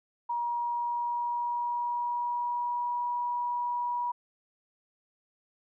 sine tone with pitch glide, 952 to 967 Hz, A#5 to B5, +36 to -37 cents, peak -28 dBFS, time 0.29-4.12 s, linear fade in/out 10 ms, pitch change +27 cents, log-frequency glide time 0.43-3.07 s, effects none

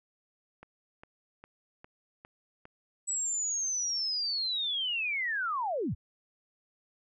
click train, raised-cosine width 0.5 ms, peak -33 dBFS, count 6, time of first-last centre 0.63-2.654 s, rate 2.47 Hz
sine linear sweep, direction down, 7902 to 55.7 Hz, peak -29 dBFS, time 3.07-5.95 s, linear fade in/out 20 ms
effects none

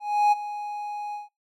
triangle tone with ADSR envelope, 830.6 Hz, G#5, in tune, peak -13 dBFS, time 0-1.29 s, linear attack 320 ms, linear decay 22 ms, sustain -15 dB, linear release 150 ms, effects noise-tail reverb RT60 0.2 s tail -24 dB re dry

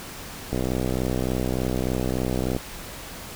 click train, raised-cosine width 2 ms, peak -12 dBFS, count 130, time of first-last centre 0.53-2.565 s, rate 63.4 Hz, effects pink hiss -38 dBFS RMS until 3.35 s

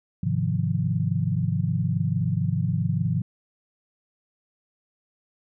sine chord, F minor seventh, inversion first, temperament equal, 103.83 / 130.81 / 155.56 / 174.61 Hz, Ab2 / C3 / Eb3 / F3, 0 / 0 / 0 / 0 cents, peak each -27 dBFS, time 0.23-3.22 s, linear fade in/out 5 ms, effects none

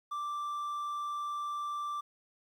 triangle tone, 1174.7 Hz, D6, in tune, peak -32 dBFS, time 0.11-2.01 s, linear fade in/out 10 ms, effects 11-bit

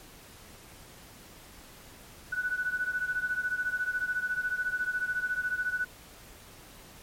sine beating tone pair, 1480 / 1494 Hz, F#6 / F#6, 0 / +16 cents, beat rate 14 Hz, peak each -30 / -33 dBFS, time 2.32-5.85 s, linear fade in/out 10 ms, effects pink hiss -51 dBFS RMS until 7.02 s + MP3 64 kbps

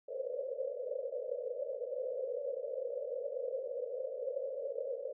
pink band-pass noise, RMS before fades -39 dBFS, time 0.08-5.13 s, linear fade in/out 5 ms, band 480 to 570 Hz, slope 96 dB/octave, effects none

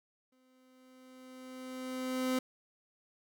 30% pulse tone with exponential growth, 257.2 Hz, C4, 30 cents flat, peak -26 dBFS, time 0.32-2.39 s, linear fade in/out 5 ms, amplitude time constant 450 ms, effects none

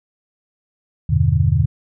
sine chord, E minor seventh, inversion none, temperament equal with one note detuned, 82.41 / 98 / 123.47 / 148.54 Hz, E2 / G2 / B2 / D3, 0 / 0 / 0 / +20 cents, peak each -18 dBFS, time 1.09-1.66 s, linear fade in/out 10 ms, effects none

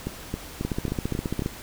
two click trains, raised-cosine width 3 ms, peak -13 / -15 dBFS, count 13 / 6, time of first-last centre 0.65-1.461 / 0.07-1.421 s, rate 14.8 / 3.7 Hz, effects pink hiss -41 dBFS RMS until 1.62 s

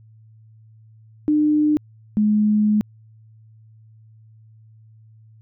sine tone pair in turn, 301.2 / 211.1 Hz, D4 / G#3, +44 / +29 cents, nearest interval tritone, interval 615 cents, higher first, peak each -14 dBFS, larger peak neither, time 1.28-1.77 / 2.17-2.81 s, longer second, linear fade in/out 0 ms, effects added 110 Hz sine -46 dBFS peak until 5.41 s

